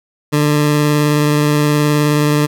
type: tone with vibrato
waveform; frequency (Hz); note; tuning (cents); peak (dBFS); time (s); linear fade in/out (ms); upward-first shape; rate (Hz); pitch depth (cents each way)
20% pulse; 148.5; D3; +20; -6; 0.32-2.47; 20; sine; 19; 14
effects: none